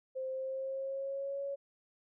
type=tone with pitch glide; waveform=sine; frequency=523 to 557.3 Hz; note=C5 to C#5; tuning=-1 to +9 cents; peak=-35 dBFS; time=0.15-1.56 s; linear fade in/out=20 ms; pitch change=+110 cents; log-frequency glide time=0.3-1.41 s; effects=none